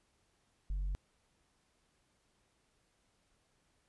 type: tone with tanh clipping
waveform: sine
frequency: 46.91 Hz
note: F#1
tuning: 25 cents sharp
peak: -34 dBFS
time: 0.7-0.95 s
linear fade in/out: 0 ms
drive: 2 dB
effects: pink hiss -75 dBFS RMS until 3.88 s + resampled to 24000 Hz